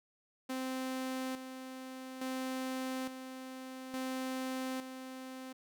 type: tone with tremolo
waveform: sawtooth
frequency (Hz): 260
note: C4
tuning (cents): -11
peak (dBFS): -32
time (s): 0.49-5.53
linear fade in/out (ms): 10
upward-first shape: square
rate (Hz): 0.58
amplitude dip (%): 60
effects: none